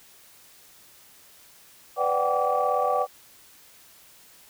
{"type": "tone cluster", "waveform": "sine", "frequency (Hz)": [499, 587, 744, 781, 1154], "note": ["B4", "D5", "F#5", "G5", "D6"], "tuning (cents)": [18, -1, 9, -7, -31], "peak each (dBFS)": -27, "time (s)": [1.96, 3.07], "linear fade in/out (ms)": 50, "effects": ["tanh soft clip ceiling -11 dBFS", "white hiss -53 dBFS RMS until 4.49 s"]}